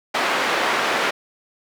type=band-pass noise; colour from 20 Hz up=white; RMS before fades=-21 dBFS; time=0.14-1.11 s; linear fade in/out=10 ms; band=330 to 2000 Hz; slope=12 dB/octave; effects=none